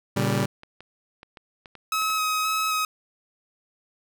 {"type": "chord", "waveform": "sawtooth", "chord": "G diminished", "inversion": "first", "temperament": "just", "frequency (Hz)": [117.6, 141.12, 196], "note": ["Bb2", "Db3", "G3"], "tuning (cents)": [16, 31, 0], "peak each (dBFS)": -22, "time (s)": [0.16, 0.46], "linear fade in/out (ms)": 10}
{"type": "clicks", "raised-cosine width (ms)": 0.3, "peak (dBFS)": -27, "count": 8, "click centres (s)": [0.634, 0.806, 1.231, 1.372, 1.658, 1.753, 2.02, 2.102]}
{"type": "tone with vibrato", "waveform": "sawtooth", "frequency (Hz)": 1275, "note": "D#6", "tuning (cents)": 42, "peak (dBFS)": -19, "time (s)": [1.92, 2.85], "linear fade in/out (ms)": 2, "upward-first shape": "square", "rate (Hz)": 1.9, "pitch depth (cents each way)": 12}
{"effects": []}